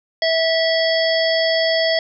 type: harmonic tone with a mistuned harmonic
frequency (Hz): 653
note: E5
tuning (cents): -17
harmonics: 1 / 3 / 5 / 7 / 8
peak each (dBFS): -17 / -22 / -24 / -25 / -26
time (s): 0.22-1.99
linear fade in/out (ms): 2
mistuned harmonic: 5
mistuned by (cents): +22
effects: none